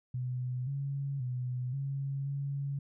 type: tone with pitch steps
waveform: sine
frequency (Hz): 125.8 / 139.1 / 125.4 / 137.8 / 139.9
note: B2 / C#3 / B2 / C#3 / C#3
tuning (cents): +32 / +6 / +27 / -10 / +16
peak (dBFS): -32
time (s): 0.14-2.79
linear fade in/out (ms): 5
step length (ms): 530
effects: none